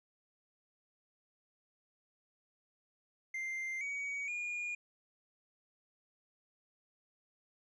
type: tone with pitch steps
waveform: triangle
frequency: 2093 / 2256 / 2432 Hz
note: C7 / C#7 / D#7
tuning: 0 / +30 / -40 cents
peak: -35 dBFS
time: 3.34-4.75 s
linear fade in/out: 5 ms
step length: 470 ms
effects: resampled to 22050 Hz